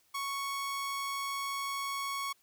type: tone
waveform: sawtooth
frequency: 1108.7 Hz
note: C#6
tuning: in tune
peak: -30 dBFS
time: 0.14-2.33 s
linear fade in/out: 10 ms
effects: white hiss -69 dBFS RMS until 2.42 s